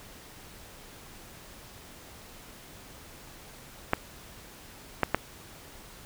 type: clicks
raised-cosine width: 0.5 ms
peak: -7 dBFS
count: 3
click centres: 3.934 / 5.033 / 5.146 s
effects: pink hiss -49 dBFS RMS until 6.05 s